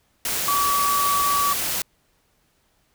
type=tone in noise; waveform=sine; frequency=1142 Hz; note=D6; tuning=49 cents flat; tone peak=-19 dBFS; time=0.48-1.53 s; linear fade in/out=2 ms; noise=white; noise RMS=-25 dBFS; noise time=0.25-1.82 s; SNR=+3 dB; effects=pink hiss -65 dBFS RMS until 2.94 s